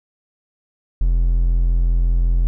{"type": "tone", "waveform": "triangle", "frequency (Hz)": 42.69, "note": "F1", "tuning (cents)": -39, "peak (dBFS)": -11, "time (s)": [1.01, 2.47], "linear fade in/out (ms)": 0, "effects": []}